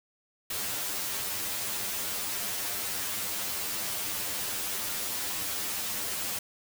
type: noise with comb filter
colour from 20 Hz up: white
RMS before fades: -33 dBFS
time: 0.5-6.39 s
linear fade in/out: 5 ms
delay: 10 ms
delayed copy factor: +0.85
effects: none